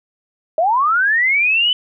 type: linear sweep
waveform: sine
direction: up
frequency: 610 to 3033 Hz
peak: -12 dBFS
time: 0.58-1.73 s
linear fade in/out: 2 ms
effects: none